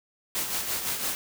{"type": "noise with tremolo", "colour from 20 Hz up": "white", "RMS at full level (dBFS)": -28, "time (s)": [0.35, 1.15], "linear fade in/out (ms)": 0, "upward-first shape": "sine", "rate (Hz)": 5.9, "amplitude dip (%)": 50, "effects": []}